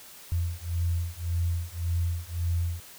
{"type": "beating tone pair", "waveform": "sine", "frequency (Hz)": [84.5, 86.3], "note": ["E2", "F2"], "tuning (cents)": [43, -20], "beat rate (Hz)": 1.8, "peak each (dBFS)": [-29, -29], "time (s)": [0.32, 2.8], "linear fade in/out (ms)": 0, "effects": ["white hiss -48 dBFS RMS until 2.98 s"]}